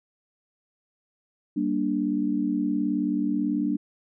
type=chord; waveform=sine; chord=G minor; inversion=none; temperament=just; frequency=196 / 235.2 / 294 Hz; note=G3 / Bb3 / D4; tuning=0 / +16 / +2 cents; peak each=-29 / -28 / -25 dBFS; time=1.56-3.77 s; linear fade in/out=10 ms; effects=none